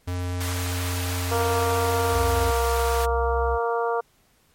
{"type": "tone", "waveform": "square", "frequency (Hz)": 89.5, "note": "F2", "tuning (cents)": 43, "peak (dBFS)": -26, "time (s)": [0.07, 2.51], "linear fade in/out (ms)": 10}
{"type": "high-pass noise", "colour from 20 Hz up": "pink", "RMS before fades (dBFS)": -33, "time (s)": [0.4, 3.06], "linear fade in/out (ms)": 10, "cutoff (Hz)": 820, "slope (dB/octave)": 12}
{"type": "harmonic tone", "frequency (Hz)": 233.1, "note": "A#3", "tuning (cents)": 0, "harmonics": [2, 3, 4, 5, 6], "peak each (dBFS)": [-24, -28, -29, -30, -34], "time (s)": [1.31, 4.01], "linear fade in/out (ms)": 10}
{"type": "tone with vibrato", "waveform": "sine", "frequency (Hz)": 65.3, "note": "C2", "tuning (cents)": -3, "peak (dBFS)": -24, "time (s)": [2.11, 3.59], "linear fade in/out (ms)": 50, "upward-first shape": "sine", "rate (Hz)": 1.7, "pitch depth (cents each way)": 10}
{"effects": ["pink hiss -62 dBFS RMS until 4.54 s", "MP3 64 kbps"]}